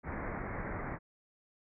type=low-pass noise; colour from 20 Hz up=pink; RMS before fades=-39 dBFS; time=0.03-0.99 s; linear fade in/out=50 ms; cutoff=2200 Hz; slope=96 dB/octave; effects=none